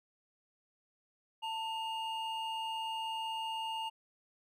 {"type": "tone pair together", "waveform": "triangle", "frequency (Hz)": [895, 2841], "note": ["A5", "F7"], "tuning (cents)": [29, 29], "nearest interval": "octave + minor sixth", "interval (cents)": 2000, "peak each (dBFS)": [-35, -39], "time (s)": [1.42, 3.9], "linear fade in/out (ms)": 20, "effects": []}